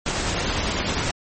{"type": "noise with tremolo", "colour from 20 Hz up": "pink", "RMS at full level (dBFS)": -23, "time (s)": [0.06, 1.11], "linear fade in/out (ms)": 2, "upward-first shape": "sine", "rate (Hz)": 9.9, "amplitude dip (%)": 25, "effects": ["MP3 32 kbps"]}